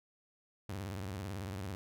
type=tone with vibrato; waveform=sawtooth; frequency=96.5 Hz; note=G2; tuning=27 cents flat; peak=-35 dBFS; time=0.69-1.75 s; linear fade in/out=0 ms; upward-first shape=triangle; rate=18 Hz; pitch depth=240 cents each way; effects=none